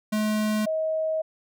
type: tone pair in turn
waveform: square / sine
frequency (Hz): 213.8 / 633.9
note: A3 / D#5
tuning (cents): -49 / +32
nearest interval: octave + perfect fifth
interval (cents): 1881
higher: second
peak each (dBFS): -23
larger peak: neither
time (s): 0.12-0.66 / 0.66-1.22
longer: second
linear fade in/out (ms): 10
effects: none